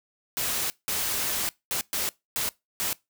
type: noise bursts at uneven times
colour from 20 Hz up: white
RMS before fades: -28 dBFS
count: 6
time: 0.37-0.7 / 0.88-1.49 / 1.71-1.81 / 1.93-2.09 / 2.36-2.49 / 2.8-2.93 s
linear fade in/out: 0 ms
effects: noise-tail reverb RT60 0.2 s tail -22 dB re dry